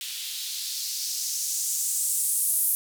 violet noise with band-pass filter sweep, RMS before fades -28 dBFS, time 0.01-2.75 s, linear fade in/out 0 ms, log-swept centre 3100 to 11000 Hz, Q 2.1, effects none

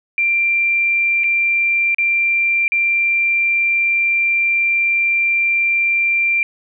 sine tone with dropouts, 2367 Hz, D7, 13 cents sharp, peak -13 dBFS, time 0.18-6.43 s, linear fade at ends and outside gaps 1 ms, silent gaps 1.236-1.241 / 1.946-1.984 / 2.68-2.72 s, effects none

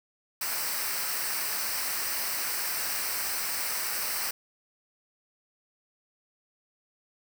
white noise with comb filter, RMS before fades -31 dBFS, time 0.41-4.31 s, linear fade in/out 5 ms, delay 0.29 ms, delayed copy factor -0.65, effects none

